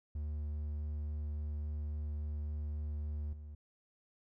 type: tone with level steps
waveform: triangle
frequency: 74.7 Hz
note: D2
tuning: 30 cents sharp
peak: -34 / -43 dBFS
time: 0.15-3.55 s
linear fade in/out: 5 ms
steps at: 3.33 s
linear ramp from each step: 2 ms
effects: none